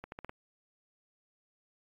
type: accelerating click train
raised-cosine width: 0.5 ms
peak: -27 dBFS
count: 5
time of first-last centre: 0.04-0.294 s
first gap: 81 ms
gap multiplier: 0.84
effects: AAC 48 kbps

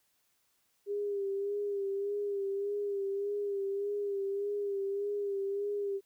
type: tone with vibrato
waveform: sine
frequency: 401.4 Hz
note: G4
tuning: 41 cents sharp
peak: -31 dBFS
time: 0.86-6.01 s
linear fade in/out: 50 ms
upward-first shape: sine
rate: 1.7 Hz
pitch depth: 39 cents each way
effects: white hiss -74 dBFS RMS until 6.05 s

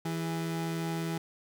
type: tone pair together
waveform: 30% pulse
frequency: 164.81 / 410.3 Hz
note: E3 / G#4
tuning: 0 / -21 cents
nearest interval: octave + major third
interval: 1579 cents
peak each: -29 / -38 dBFS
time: 0.05-1.18 s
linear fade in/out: 5 ms
effects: none

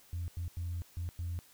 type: tone bursts at uneven times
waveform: sine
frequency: 86.3 Hz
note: F2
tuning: 20 cents flat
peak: -33 dBFS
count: 5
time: 0.13-0.28 / 0.37-0.48 / 0.57-0.82 / 0.97-1.09 / 1.19-1.39 s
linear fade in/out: 0 ms
effects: tanh soft clip ceiling -31 dBFS + white hiss -61 dBFS RMS until 1.53 s

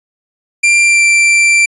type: tone with pitch glide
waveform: 45% pulse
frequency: 2375 to 2352 Hz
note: D7 to D7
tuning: +19 to +2 cents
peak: -6 dBFS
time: 0.63-1.66 s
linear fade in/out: 10 ms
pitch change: -17 cents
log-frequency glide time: 0.8-1.03 s
effects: resampled to 24000 Hz

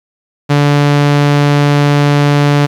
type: tone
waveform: sawtooth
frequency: 144.7 Hz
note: D3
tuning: 25 cents flat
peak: -3 dBFS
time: 0.49-2.67 s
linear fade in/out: 20 ms
effects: low-pass 5000 Hz 12 dB/octave + 7-bit

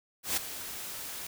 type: noise with ADSR envelope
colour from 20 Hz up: white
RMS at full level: -28 dBFS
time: 0.23-1.27 s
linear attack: 140 ms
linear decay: 10 ms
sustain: -12 dB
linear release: 4 ms
effects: none

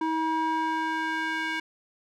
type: tone with band-pass filter sweep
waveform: square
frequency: 319.8 Hz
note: D#4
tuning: 48 cents sharp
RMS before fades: -28 dBFS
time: 0.01-1.6 s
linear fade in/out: 5 ms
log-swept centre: 730 to 2000 Hz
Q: 1.9
effects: none

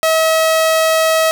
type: tone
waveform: sawtooth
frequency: 642 Hz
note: E5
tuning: 46 cents flat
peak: -7 dBFS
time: 0.03-1.31 s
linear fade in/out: 0 ms
effects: none

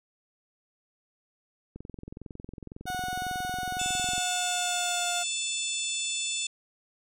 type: click train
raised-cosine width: 3 ms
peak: -28 dBFS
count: 54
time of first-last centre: 1.76-4.18 s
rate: 21.9 Hz
type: tone with pitch glide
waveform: 30% pulse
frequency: 734 to 707 Hz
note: F#5 to F5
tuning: -14 to +21 cents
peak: -28 dBFS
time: 2.86-5.24 s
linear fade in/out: 20 ms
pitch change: -65 cents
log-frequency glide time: 3.91-5.11 s
type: harmonic tone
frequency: 881 Hz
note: A5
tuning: 2 cents sharp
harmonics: 3 / 4 / 5 / 6 / 7 / 8 / 9 / 10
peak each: -36 / -33 / -43 / -43 / -44 / -35 / -37 / -41 dBFS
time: 3.79-6.47 s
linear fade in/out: 5 ms
effects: none

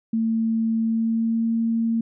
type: tone with pitch glide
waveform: sine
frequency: 225 to 228.1 Hz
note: A3 to A#3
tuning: +39 to -37 cents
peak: -19 dBFS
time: 0.13-2.01 s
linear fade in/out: 5 ms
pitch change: +24 cents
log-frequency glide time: 0.8-1.51 s
effects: none

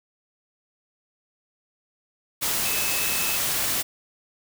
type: tone in noise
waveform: sine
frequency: 2596 Hz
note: E7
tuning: 27 cents flat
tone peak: -31 dBFS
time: 2.64-3.38 s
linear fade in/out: 20 ms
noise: white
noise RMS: -25 dBFS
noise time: 2.41-3.83 s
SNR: -9 dB
effects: none

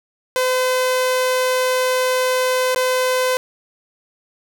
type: tone with dropouts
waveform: sawtooth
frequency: 510 Hz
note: C5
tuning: 44 cents flat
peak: -12 dBFS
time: 0.36-3.37 s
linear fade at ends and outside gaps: 0 ms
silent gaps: 2.747-2.76 s
effects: none

